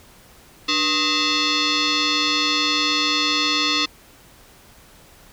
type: tone with frequency modulation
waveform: sine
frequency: 482.1 Hz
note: B4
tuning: 42 cents flat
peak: -17 dBFS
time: 0.68-3.86 s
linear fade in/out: 10 ms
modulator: 779 Hz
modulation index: 5.9
effects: pink hiss -49 dBFS RMS until 5.32 s